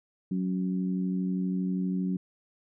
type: harmonic tone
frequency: 92.5 Hz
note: F#2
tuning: in tune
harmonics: 2 / 3 / 4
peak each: -27 / -34 / -43 dBFS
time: 0.31-2.17 s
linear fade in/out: 5 ms
effects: none